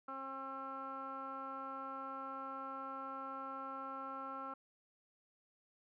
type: tone with low-pass filter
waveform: 15% pulse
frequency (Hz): 268.4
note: C4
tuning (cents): +44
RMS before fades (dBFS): -45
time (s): 0.08-4.54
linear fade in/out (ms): 5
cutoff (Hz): 1300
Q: 8.4
effects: none